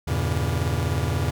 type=chord; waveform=45% pulse; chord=E diminished seventh; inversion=none; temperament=just; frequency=82.41 / 98.89 / 118.67 / 142.4 Hz; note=E2 / G2 / Bb2 / Db3; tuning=0 / +16 / +31 / +47 cents; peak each=-26 / -29 / -28 / -28 dBFS; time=0.07-1.31 s; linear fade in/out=10 ms; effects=none